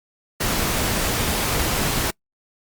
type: noise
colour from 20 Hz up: pink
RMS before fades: -22 dBFS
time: 0.4-2.11 s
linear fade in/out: 10 ms
effects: noise-tail reverb RT60 0.1 s tail -26 dB re dry + Opus 48 kbps